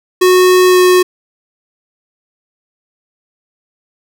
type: tone with pitch glide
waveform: square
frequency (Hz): 366.8 to 364.3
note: F#4 to F#4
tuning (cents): -15 to -27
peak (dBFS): -6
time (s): 0.21-1.03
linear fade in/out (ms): 10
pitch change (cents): -12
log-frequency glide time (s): 0.67-0.79
effects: none